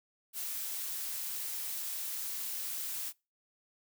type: noise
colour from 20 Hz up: blue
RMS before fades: -38 dBFS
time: 0.33-3.13 s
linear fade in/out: 50 ms
effects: noise-tail reverb RT60 0.3 s tail -26 dB re dry